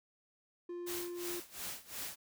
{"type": "tone", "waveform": "triangle", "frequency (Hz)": 350, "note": "F4", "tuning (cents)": 4, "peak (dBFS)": -38, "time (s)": [0.69, 1.4], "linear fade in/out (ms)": 5}
{"type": "noise with tremolo", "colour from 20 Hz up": "white", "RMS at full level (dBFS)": -41, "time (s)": [0.86, 2.16], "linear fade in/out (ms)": 20, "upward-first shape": "sine", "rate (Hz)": 2.8, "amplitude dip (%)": 90}
{"effects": []}